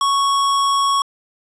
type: tone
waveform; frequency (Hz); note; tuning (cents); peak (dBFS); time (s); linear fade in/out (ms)
square; 1108.7; C#6; 0; -15; 0.01-1.02; 2
effects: resampled to 22050 Hz + 7-bit